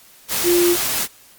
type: tone in noise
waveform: sine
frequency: 349.2 Hz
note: F4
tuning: in tune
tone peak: -13 dBFS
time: 0.43-0.77 s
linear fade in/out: 50 ms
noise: white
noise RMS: -21 dBFS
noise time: 0.28-1.08 s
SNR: +5 dB
effects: white hiss -48 dBFS RMS until 1.38 s + Opus 48 kbps